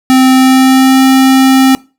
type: tone with pitch glide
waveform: square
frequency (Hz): 260.1 to 264.3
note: C4 to C4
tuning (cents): -10 to +18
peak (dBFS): -4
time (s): 0.1-1.75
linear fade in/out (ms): 0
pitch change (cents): +28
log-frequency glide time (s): 0.33-1.03
effects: noise-tail reverb RT60 0.3 s tail -22 dB re dry